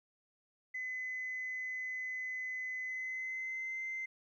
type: tone with pitch glide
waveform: sine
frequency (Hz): 2025 to 2075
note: B6 to C7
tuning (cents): +43 to -15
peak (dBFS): -36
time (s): 0.74-4.06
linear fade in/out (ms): 10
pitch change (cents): +42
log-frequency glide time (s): 2.85-3.83
effects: tanh soft clip ceiling -33 dBFS + 13-bit